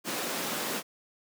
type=high-pass noise; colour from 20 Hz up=pink; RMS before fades=-33 dBFS; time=0.04-0.83 s; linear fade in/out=50 ms; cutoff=200 Hz; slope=24 dB/octave; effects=none